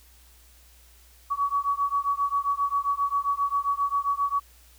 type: beating tone pair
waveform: sine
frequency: 1127 / 1134.5 Hz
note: C#6 / C#6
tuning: +28 / +40 cents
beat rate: 7.5 Hz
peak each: -26 dBFS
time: 1.3-4.4 s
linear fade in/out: 20 ms
effects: added 60 Hz sine -54 dBFS peak until 4.78 s + white hiss -57 dBFS RMS until 4.78 s